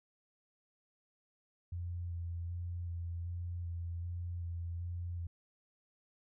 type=tone with vibrato; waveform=sine; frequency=86.3 Hz; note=F2; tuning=20 cents flat; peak=-37 dBFS; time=1.72-5.27 s; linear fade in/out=5 ms; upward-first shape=square; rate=1.3 Hz; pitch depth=18 cents each way; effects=none